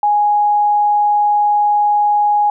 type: tone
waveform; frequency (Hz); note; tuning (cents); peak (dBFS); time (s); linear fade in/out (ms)
sine; 830; G#5; -1; -10; 0.03-2.5; 2
effects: none